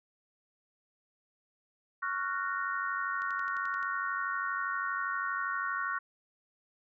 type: chord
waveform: sine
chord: Gb major seventh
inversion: second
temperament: just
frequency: 1110 / 1387.5 / 1480 / 1850 Hz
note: Db6 / F6 / Gb6 / Bb6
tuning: +2 / -12 / 0 / -14 cents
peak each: -35 / -37 / -36 / -39 dBFS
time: 2.02-5.99 s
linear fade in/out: 10 ms
type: click train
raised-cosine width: 0.2 ms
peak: -34 dBFS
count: 8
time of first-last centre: 3.22-3.829 s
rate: 11.5 Hz
effects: none